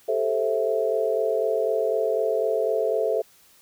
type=chord; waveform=sine; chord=A minor seventh; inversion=third; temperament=just; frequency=396 / 440 / 528 / 660 Hz; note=G4 / A4 / C5 / E5; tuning=+18 / 0 / +16 / +2 cents; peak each=-30 / -24 / -27 / -26 dBFS; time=0.08-3.22 s; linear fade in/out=10 ms; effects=white hiss -56 dBFS RMS until 3.61 s

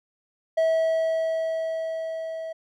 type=tone with level ramp; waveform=triangle; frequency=648 Hz; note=E5; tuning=30 cents flat; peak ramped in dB=-16 to -29 dBFS; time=0.57-2.53 s; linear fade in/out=10 ms; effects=none

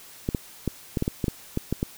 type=clicks; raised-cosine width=3 ms; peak=-11 dBFS; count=11; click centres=0.289 / 0.348 / 0.677 / 0.972 / 1.024 / 1.079 / 1.242 / 1.282 / 1.574 / 1.726 / 1.829 s; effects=white hiss -47 dBFS RMS until 1.97 s

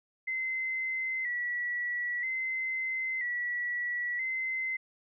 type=tone with vibrato; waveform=sine; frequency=2000 Hz; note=B6; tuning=21 cents sharp; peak=-30 dBFS; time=0.27-4.77 s; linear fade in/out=10 ms; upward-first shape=square; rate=0.51 Hz; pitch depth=52 cents each way; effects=none

